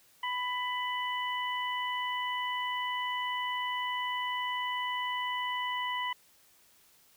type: harmonic tone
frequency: 994 Hz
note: B5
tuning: 11 cents sharp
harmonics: 1 / 2 / 3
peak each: -33 / -36 / -38 dBFS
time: 0.23-6.13 s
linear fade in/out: 5 ms
effects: white hiss -63 dBFS RMS until 7.16 s